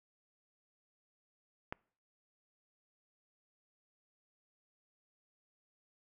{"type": "click", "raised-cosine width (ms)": 0.5, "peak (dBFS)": -23, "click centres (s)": 1.725, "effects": ["noise-tail reverb RT60 0.5 s tail -26 dB re dry"]}